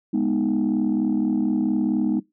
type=chord; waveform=sine; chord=G# minor; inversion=none; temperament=equal; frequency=207.7 / 246.9 / 311.1 Hz; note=G#3 / B3 / D#4; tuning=0 / 0 / 0 cents; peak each=-22 dBFS; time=0.13-2.2 s; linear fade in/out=10 ms; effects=noise-tail reverb RT60 0.2 s tail -21 dB re dry + tanh soft clip ceiling -14 dBFS